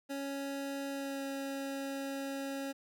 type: tone with pitch glide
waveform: 25% pulse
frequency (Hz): 277.2 to 274.3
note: C#4 to C#4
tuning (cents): 0 to -18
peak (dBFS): -33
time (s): 0.09-2.73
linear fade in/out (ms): 20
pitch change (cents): -18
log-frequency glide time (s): 0.9-1.23
effects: none